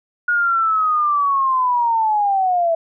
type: linear sweep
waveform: sine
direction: down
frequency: 1445 to 653 Hz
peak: -14 dBFS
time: 0.28-2.75 s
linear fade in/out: 5 ms
effects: none